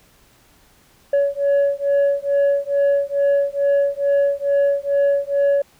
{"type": "beating tone pair", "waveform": "sine", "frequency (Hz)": [562, 564.3], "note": ["C#5", "C#5"], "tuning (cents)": [24, 31], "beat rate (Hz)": 2.3, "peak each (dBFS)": -16, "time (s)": [1.13, 5.62], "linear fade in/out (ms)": 5, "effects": ["tanh soft clip ceiling -12 dBFS", "pink hiss -54 dBFS RMS until 5.79 s"]}